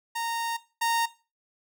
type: tone pair in turn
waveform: sawtooth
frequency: 925 / 925 Hz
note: A#5 / A#5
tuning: -14 / -14 cents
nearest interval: unison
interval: 0 cents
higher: neither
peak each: -25 / -20 dBFS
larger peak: second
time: 0.15-0.57 / 0.81-1.06 s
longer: first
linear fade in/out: 10 ms
effects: noise-tail reverb RT60 0.3 s tail -17 dB re dry